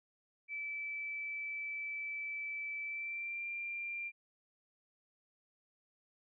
sine tone with pitch glide, 2314 to 2379 Hz, D7 to D7, -26 to +22 cents, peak -38 dBFS, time 0.48-4.12 s, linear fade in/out 50 ms, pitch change +48 cents, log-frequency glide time 2.83-3.47 s, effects none

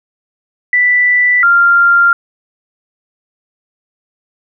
sine tone pair in turn, 1976 / 1391.6 Hz, B6 / F6, 0 / -7 cents, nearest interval tritone, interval 607 cents, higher first, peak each -7 / -5 dBFS, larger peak second, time 0.73-1.43 / 1.43-2.13 s, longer neither, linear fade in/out 2 ms, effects none

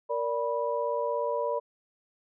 sine tone cluster, 466.3 / 583 / 981 Hz, A#4 / D5 / B5, +1 / -13 / -12 cents, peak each -31 / -30 / -32 dBFS, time 0.09-1.6 s, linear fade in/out 20 ms, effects none

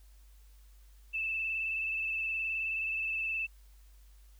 sine tone with vibrato, 2637 Hz, E7, in tune, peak -31 dBFS, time 1.13-3.47 s, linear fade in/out 20 ms, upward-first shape square, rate 19 Hz, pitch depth 19 cents each way, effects added 50 Hz sine -54 dBFS peak until 4.39 s + white hiss -68 dBFS RMS until 4.39 s

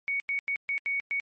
sine tone bursts at uneven times, 2232 Hz, C#7, 11 cents sharp, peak -26 dBFS, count 6, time 0.08-0.2 / 0.29-0.39 / 0.48-0.56 / 0.69-0.78 / 0.86-1 / 1.11-1.2 s, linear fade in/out 0 ms, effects MP3 32 kbps

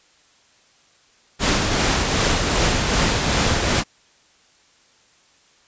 pink noise with tremolo, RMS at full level -17 dBFS, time 1.39-3.84 s, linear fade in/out 50 ms, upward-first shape triangle, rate 2.6 Hz, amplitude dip 40%, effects white hiss -56 dBFS RMS until 5.67 s + resampled to 16000 Hz

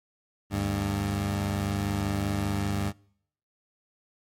20% pulse tone pair together, 75.3 / 100.19 Hz, D2 / G2, +44 / +38 cents, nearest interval perfect fourth, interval 494 cents, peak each -28 / -22 dBFS, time 0.5-2.93 s, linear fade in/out 50 ms, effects noise-tail reverb RT60 0.7 s tail -26 dB re dry + MP3 64 kbps

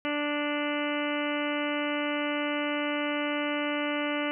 harmonic tone, 293.7 Hz, D4, in tune, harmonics 1 / 2 / 3 / 4 / 5 / 6 / 7 / 8 / 9 / 10, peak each -31 / -33 / -40 / -38 / -38 / -43 / -37 / -40 / -41 / -39 dBFS, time 0.05-4.31 s, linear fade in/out 0 ms, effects none

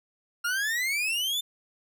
40% pulse exponential sweep, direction up, 1384 to 3601 Hz, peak -25 dBFS, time 0.44-1.41 s, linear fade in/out 10 ms, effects none

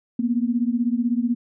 sine beating tone pair, 233.2 / 249.2 Hz, A#3 / B3, +1 / +16 cents, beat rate 16 Hz, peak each -21 / -23 dBFS, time 0.19-1.35 s, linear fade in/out 5 ms, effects none

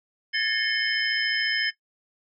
sine tone cluster, 1688 / 1802 / 2167 / 3084 / 5140 Hz, G#6 / A6 / C#7 / G7 / E8, +28 / +41 / -40 / -29 / -45 cents, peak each -29 dBFS, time 0.33-1.71 s, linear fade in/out 20 ms, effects noise-tail reverb RT60 0.1 s tail -17 dB re dry

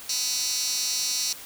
15% pulse tone with high-pass filter, 250 Hz, B3, 21 cents sharp, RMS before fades -27 dBFS, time 0.09-1.33 s, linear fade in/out 5 ms, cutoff 5100 Hz, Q 3.6, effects white hiss -42 dBFS RMS until 1.45 s

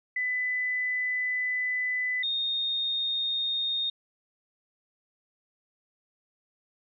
sine tone pair in turn, 2000 / 3687 Hz, B6 / A#7, +21 / -20 cents, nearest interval major seventh, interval 1059 cents, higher second, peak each -26 dBFS, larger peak neither, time 0.16-2.23 / 2.23-3.9 s, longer first, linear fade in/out 5 ms, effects none

